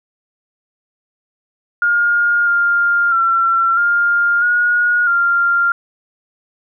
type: tone with pitch steps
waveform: sine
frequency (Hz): 1418 / 1402 / 1356 / 1405 / 1443 / 1392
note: F6 / F6 / E6 / F6 / F#6 / F6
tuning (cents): +26 / +6 / +49 / +10 / -44 / -6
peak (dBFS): -11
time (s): 1.82-5.72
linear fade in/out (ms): 2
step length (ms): 650
effects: none